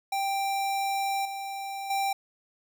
square tone with level steps, 786 Hz, G5, 4 cents sharp, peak -27 / -34 / -26 dBFS, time 0.12-2.13 s, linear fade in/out 5 ms, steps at 1.25 / 1.9 s, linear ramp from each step 5 ms, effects none

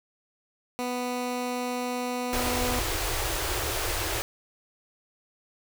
15% pulse tone, 247.6 Hz, B3, 5 cents sharp, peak -22 dBFS, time 0.79-2.79 s, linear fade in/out 0 ms
pink band-stop noise, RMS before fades -29 dBFS, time 2.33-4.22 s, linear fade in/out 0 ms, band 120 to 300 Hz, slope 96 dB/octave
effects none

